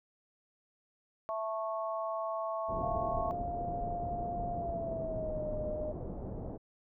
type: harmonic tone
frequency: 220 Hz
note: A3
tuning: in tune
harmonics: 3 / 4 / 5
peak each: -35 / -42 / -38 dBFS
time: 1.29-3.31 s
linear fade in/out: 0 ms
type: low-pass noise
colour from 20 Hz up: pink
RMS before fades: -40 dBFS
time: 2.68-6.58 s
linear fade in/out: 20 ms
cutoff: 680 Hz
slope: 24 dB/octave
type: tone with pitch glide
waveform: sine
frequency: 698.5 to 611.6 Hz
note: F5 to D#5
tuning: 0 to -30 cents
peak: -35 dBFS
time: 2.82-5.92 s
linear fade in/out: 5 ms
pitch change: -230 cents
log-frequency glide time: 4.53-5.44 s
effects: none